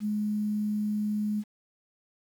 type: tone with quantisation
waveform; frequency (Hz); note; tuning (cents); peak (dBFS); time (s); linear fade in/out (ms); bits
sine; 210.2; G#3; +21; -26; 0-1.44; 50; 9
effects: none